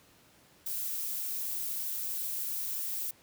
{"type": "noise", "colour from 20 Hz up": "violet", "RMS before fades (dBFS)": -35, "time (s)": [0.66, 3.11], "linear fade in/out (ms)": 5, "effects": ["pink hiss -61 dBFS RMS until 3.22 s", "high-pass 80 Hz 12 dB/octave"]}